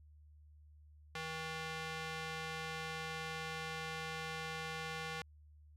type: tone with band-pass filter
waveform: square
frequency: 159.7 Hz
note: D#3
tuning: 45 cents sharp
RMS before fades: -43 dBFS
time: 1.15-5.22 s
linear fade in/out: 2 ms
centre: 2300 Hz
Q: 0.72
effects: added 75 Hz sine -58 dBFS peak until 5.76 s